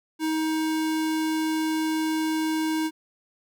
square tone, 315.7 Hz, D#4, 25 cents sharp, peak -24 dBFS, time 0.19-2.91 s, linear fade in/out 50 ms, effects none

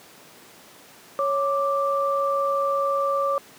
sine tone pair together, 554.4 / 1174.7 Hz, C#5 / D6, 0 / 0 cents, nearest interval octave + minor second, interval 1300 cents, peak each -23 dBFS, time 1.19-3.38 s, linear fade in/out 0 ms, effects pink hiss -48 dBFS RMS until 3.58 s + high-pass 200 Hz 12 dB/octave

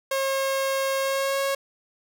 sawtooth tone with pitch glide, 540 to 548.8 Hz, C#5 to C#5, -45 to -17 cents, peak -19 dBFS, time 0.11-1.55 s, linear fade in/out 5 ms, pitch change +28 cents, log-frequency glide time 1.01-1.4 s, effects none

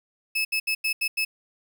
35% pulse tone bursts at uneven times, 2600 Hz, E7, 24 cents flat, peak -21 dBFS, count 6, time 0.35-0.45 / 0.52-0.6 / 0.67-0.75 / 0.84-0.93 / 1.01-1.08 / 1.17-1.25 s, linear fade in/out 10 ms, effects 9-bit

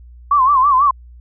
sine tone with vibrato, 1092 Hz, C#6, 26 cents flat, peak -9 dBFS, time 0.31-0.91 s, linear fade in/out 5 ms, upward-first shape sine, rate 6.1 Hz, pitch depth 130 cents each way, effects added 60 Hz sine -37 dBFS peak until 1.2 s

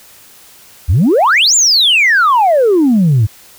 sine exponential two-way sweep, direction up then down, 70 to 7459 to 98.8 Hz, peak -5 dBFS, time 0.88-3.27 s, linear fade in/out 20 ms, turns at 1.55 s, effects tanh soft clip ceiling -4 dBFS + white hiss -41 dBFS RMS until 3.58 s

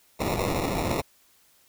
white noise with sample-and-hold, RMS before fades -27 dBFS, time 0.19-1.02 s, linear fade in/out 20 ms, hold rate 1575 Hz, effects white hiss -61 dBFS RMS until 1.68 s

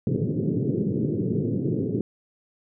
pink band-pass noise, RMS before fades -25 dBFS, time 0.07-2.01 s, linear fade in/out 2 ms, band 110 to 440 Hz, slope 48 dB/octave, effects none

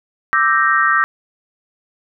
sine chord, E half-diminished seventh, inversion third, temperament equal, 1174.7 / 1318.5 / 1568 / 1864.7 Hz, D6 / E6 / G6 / Bb6, 0 / 0 / 0 / 0 cents, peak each -17 dBFS, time 0.33-1.04 s, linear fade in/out 0 ms, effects none

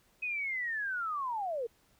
sine linear sweep, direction down, 2539 to 440 Hz, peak -32 dBFS, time 0.22-1.67 s, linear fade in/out 10 ms, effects pink hiss -68 dBFS RMS until 1.99 s

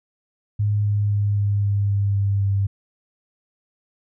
sine tone with pitch steps, 103.83 / 103.11 / 102.4 / 101.69 / 100.99 / 100.29 / 99.6 / 98.91 Hz, G#2 / G#2 / G#2 / G#2 / G#2 / G2 / G2 / G2, 0 / -12 / -24 / -36 / -48 / +40 / +28 / +16 cents, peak -17 dBFS, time 0.59-2.67 s, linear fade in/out 10 ms, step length 260 ms, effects none

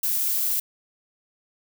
violet noise, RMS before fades -24 dBFS, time 0.03-0.6 s, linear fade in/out 5 ms, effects none

